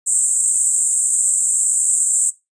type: band-pass noise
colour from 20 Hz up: white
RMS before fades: -17 dBFS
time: 0.06-2.31 s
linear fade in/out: 20 ms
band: 7500 to 8700 Hz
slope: 96 dB/octave
effects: noise-tail reverb RT60 0.2 s tail -17 dB re dry + resampled to 22050 Hz